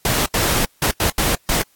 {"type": "noise bursts at uneven times", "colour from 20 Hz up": "pink", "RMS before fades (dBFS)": -18, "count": 6, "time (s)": [[0.05, 0.26], [0.34, 0.65], [0.82, 0.91], [1, 1.1], [1.18, 1.35], [1.49, 1.62]], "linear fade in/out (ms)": 2, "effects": ["white hiss -57 dBFS RMS until 1.75 s", "AAC 64 kbps"]}